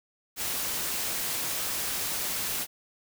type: noise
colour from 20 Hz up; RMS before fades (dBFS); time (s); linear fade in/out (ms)
white; -31; 0.36-2.67; 50
effects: none